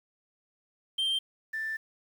sine tone pair in turn, 3156 / 1771.2 Hz, G7 / A6, +11 / +11 cents, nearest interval minor seventh, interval 1000 cents, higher first, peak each -23 / -30 dBFS, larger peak first, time 0.98-1.19 / 1.53-1.77 s, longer second, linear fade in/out 10 ms, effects tanh soft clip ceiling -25 dBFS + 9-bit

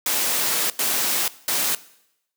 white noise bursts at uneven times, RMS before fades -22 dBFS, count 3, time 0.06-0.7 / 0.79-1.28 / 1.48-1.75 s, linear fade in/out 2 ms, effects noise-tail reverb RT60 0.8 s tail -19 dB re dry + high-pass 200 Hz 12 dB/octave

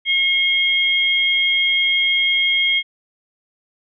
sine tone pair together, 2159 / 3235 Hz, C#7 / G#7, -46 / -46 cents, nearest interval perfect fifth, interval 700 cents, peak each -17 dBFS, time 0.05-2.83 s, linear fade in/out 50 ms, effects none

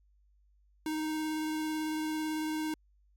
square tone with vibrato, 311.1 Hz, D#4, in tune, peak -32 dBFS, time 0.86-2.74 s, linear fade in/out 2 ms, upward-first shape sine, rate 18 Hz, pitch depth 11 cents each way, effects added 50 Hz sine -63 dBFS peak until 3.16 s + MP3 96 kbps

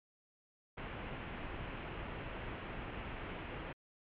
pink low-pass noise, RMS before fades -44 dBFS, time 0.77-3.73 s, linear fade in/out 10 ms, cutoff 3000 Hz, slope 48 dB/octave, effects MP3 64 kbps

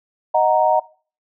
sine chord, D# minor, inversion none, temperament equal, 622.3 / 740 / 932.3 Hz, D#5 / F#5 / A#5, 0 / 0 / 0 cents, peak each -17 dBFS, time 0.34-0.8 s, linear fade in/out 10 ms, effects noise-tail reverb RT60 0.4 s tail -21 dB re dry

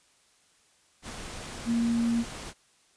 sine tone in noise, 233.1 Hz, A#3, in tune, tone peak -23 dBFS, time 1.65-2.25 s, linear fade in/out 50 ms, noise pink, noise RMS -40 dBFS, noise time 1.02-2.54 s, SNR +14 dB, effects white hiss -64 dBFS RMS until 2.96 s + resampled to 22050 Hz

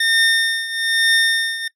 25% pulse tone with tremolo, 1820 Hz, A#6, 42 cents flat, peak -8 dBFS, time 0-1.68 s, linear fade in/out 5 ms, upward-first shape triangle, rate 1.1 Hz, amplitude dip 80%, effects noise-tail reverb RT60 0.1 s tail -20 dB re dry + low-pass 11000 Hz 12 dB/octave

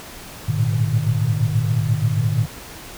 sine tone cluster, 104.5 / 112.8 / 119.1 / 151.6 Hz, G#2 / A2 / A#2 / D#3, +11 / +44 / +38 / -45 cents, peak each -22 dBFS, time 0.48-2.46 s, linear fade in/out 10 ms, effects pink hiss -37 dBFS RMS until 2.97 s

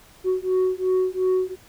sine beating tone pair, 370 / 372.8 Hz, F#4 / F#4, 0 / +13 cents, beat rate 2.8 Hz, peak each -20 dBFS, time 0.24-1.56 s, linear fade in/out 50 ms, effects tanh soft clip ceiling -16 dBFS + pink hiss -51 dBFS RMS until 1.68 s

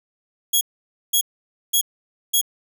10% pulse tone bursts, 3322 Hz, G#7, in tune, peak -7 dBFS, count 4, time 0.53-2.414 s, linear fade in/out 10 ms, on 81 ms, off 520 ms, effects none

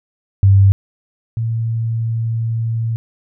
sine tone pair in turn, 98 / 114.01 Hz, G2 / A#2, 0 / -38 cents, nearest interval minor third, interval 262 cents, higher second, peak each -6 / -16 dBFS, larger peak first, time 0.43-0.72 / 1.37-2.96 s, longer second, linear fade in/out 0 ms, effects none

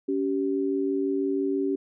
sine tone pair together, 280.8 / 386.8 Hz, C#4 / G4, +22 / -23 cents, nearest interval tritone, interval 555 cents, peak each -26 dBFS, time 0.08-1.76 s, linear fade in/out 10 ms, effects none

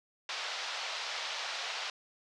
white band-pass noise, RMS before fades -38 dBFS, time 0.29-1.9 s, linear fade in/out 2 ms, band 580 to 5000 Hz, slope 24 dB/octave, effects low-pass 8000 Hz 12 dB/octave

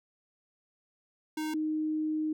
square / sine tone pair in turn, 310 / 310 Hz, D#4 / D#4, -6 / -6 cents, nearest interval unison, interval 0 cents, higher neither, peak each -32 / -28 dBFS, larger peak second, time 1.37-1.54 / 1.54-2.33 s, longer second, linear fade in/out 5 ms, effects none

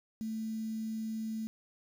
sine tone with quantisation, 220.5 Hz, A3, 4 cents sharp, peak -34 dBFS, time 0.21-1.47 s, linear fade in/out 0 ms, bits 9, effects none

